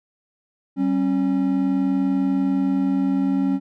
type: tone pair together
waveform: triangle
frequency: 192.4 / 272.8 Hz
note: G3 / C#4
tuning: -32 / -28 cents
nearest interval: tritone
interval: 604 cents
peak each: -21 / -17 dBFS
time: 0.76-3.6 s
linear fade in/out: 50 ms
effects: none